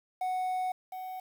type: tone pair in turn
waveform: triangle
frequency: 740 / 745.6 Hz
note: F#5 / F#5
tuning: 0 / +13 cents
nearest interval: unison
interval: 13 cents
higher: second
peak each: -27 / -35 dBFS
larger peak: first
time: 0.21-0.72 / 0.92-1.2 s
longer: first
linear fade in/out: 5 ms
effects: 9-bit